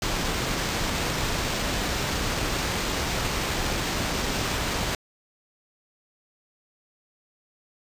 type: noise with sample-and-hold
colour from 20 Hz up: pink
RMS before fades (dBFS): -27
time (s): 0.02-4.95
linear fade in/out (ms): 2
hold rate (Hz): 11025
effects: resampled to 32000 Hz